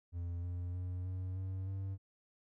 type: tone with pitch steps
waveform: triangle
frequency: 86.5 / 88.42 / 90.38 / 92.39 / 94.44 / 96.53 Hz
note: F2 / F2 / F#2 / F#2 / F#2 / G2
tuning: -16 / +22 / -40 / -2 / +36 / -26 cents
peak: -35 dBFS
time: 0.12-1.98 s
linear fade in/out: 50 ms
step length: 310 ms
effects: none